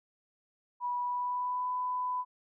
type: tone with pitch glide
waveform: sine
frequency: 978 to 999.1 Hz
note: B5 to B5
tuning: -17 to +20 cents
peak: -30 dBFS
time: 0.8-2.25 s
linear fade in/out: 50 ms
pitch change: +37 cents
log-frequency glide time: 0.99-1.69 s
effects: none